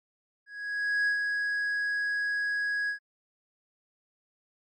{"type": "tone with ADSR envelope", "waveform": "triangle", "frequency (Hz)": 1661.2, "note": "G#6", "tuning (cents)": 0, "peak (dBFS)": -21, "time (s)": [0.46, 2.99], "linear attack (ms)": 610, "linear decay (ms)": 99, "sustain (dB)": -4, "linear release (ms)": 100, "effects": ["MP3 32 kbps"]}